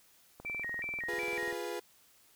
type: click train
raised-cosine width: 1 ms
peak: -33 dBFS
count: 24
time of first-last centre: 0.4-1.527 s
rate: 20.4 Hz
type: tone with vibrato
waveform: sine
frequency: 2093 Hz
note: C7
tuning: in tune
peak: -35 dBFS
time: 0.45-1.52 s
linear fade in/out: 10 ms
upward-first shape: square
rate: 2.7 Hz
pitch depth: 190 cents each way
type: chord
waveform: 35% pulse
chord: F diminished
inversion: none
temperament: equal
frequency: 349.2 / 415.3 / 493.9 Hz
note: F4 / Ab4 / Cb5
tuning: 0 / 0 / 0 cents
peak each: -39 dBFS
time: 1.08-1.8 s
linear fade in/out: 10 ms
effects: white hiss -64 dBFS RMS until 2.35 s